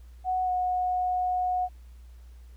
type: tone with pitch glide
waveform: sine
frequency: 740 to 729.4 Hz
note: F#5 to F#5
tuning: 0 to -25 cents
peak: -24 dBFS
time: 0.24-1.69 s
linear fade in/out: 50 ms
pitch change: -25 cents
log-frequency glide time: 0.44-0.5 s
effects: added 60 Hz sine -45 dBFS peak until 2.56 s + pink hiss -65 dBFS RMS until 2.56 s

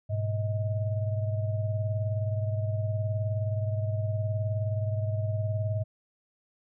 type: tone cluster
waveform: sine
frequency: 103.7 / 122.9 / 631 Hz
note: G#2 / B2 / D#5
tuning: -2 / -8 / +24 cents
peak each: -27 / -35 / -36 dBFS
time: 0.09-5.84 s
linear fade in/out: 20 ms
effects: none

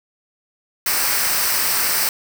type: noise with comb filter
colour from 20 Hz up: white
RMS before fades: -19 dBFS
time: 0.86-2.09 s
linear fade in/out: 2 ms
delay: 0.29 ms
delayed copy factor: -0.55
effects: none

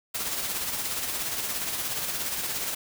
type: noise with tremolo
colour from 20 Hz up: white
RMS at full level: -29 dBFS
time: 0.14-2.75 s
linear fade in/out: 10 ms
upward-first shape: sine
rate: 17 Hz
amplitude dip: 40%
effects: none

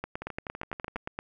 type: two click trains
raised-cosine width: 0.5 ms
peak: -22 / -18 dBFS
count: 10 / 11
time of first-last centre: 0.22-0.964 / 0.04-1.189 s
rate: 12.1 / 8.7 Hz
effects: none

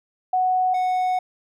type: tone pair in turn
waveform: sine / triangle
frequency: 740 / 737.1 Hz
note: F#5 / F#5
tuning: 0 / -7 cents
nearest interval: unison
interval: 7 cents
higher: first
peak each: -17 dBFS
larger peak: neither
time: 0.33-0.74 / 0.74-1.19 s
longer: second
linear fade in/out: 5 ms
effects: none

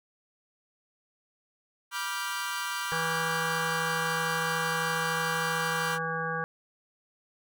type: chord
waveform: sawtooth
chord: G dominant seventh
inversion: first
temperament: equal with one note detuned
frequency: 974.7 / 1174.7 / 1396.9 / 1568 Hz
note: B5 / D6 / F6 / G6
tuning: -23 / 0 / 0 / 0 cents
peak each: -33 dBFS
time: 1.91-5.99 s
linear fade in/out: 50 ms
type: harmonic tone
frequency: 163.1 Hz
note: E3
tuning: 18 cents flat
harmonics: 1 / 3 / 5 / 7 / 9 / 10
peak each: -37 / -36 / -38 / -35 / -38 / -34 dBFS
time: 2.92-6.44 s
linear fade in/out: 0 ms
effects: none

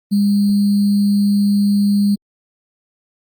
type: tone with sample-and-hold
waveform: sine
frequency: 202.7 Hz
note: G#3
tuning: 42 cents flat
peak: -11 dBFS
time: 0.11-2.16 s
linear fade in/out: 20 ms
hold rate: 4410 Hz
effects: Opus 32 kbps

